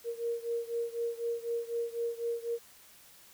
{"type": "beating tone pair", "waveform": "sine", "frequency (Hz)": [466.2, 470.2], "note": ["A#4", "A#4"], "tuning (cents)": [0, 15], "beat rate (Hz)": 4, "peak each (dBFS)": [-34, -36], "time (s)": [0.04, 2.59], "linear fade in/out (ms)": 50, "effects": ["white hiss -57 dBFS RMS until 3.33 s"]}